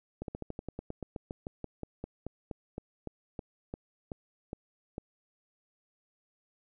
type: slowing click train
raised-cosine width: 2 ms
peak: -24 dBFS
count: 25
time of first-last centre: 0.22-4.981 s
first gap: 62 ms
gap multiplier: 1.09
effects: none